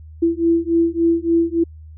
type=beating tone pair; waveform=sine; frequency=332.7 / 336.2 Hz; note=E4 / E4; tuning=+16 / +34 cents; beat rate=3.5 Hz; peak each=-17 dBFS; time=0.22-1.64 s; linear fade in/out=10 ms; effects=added 78 Hz sine -36 dBFS peak until 1.97 s